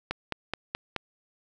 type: click train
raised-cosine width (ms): 0.3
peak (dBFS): -13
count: 5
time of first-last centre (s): 0.11-0.963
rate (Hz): 4.69
effects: none